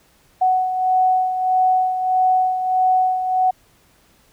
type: beating tone pair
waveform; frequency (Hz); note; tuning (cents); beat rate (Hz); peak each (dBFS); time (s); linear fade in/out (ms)
sine; 743 / 744.6; F#5 / F#5; +7 / +11; 1.6; -15 / -23; 0.41-3.51; 10
effects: pink hiss -56 dBFS RMS until 4.32 s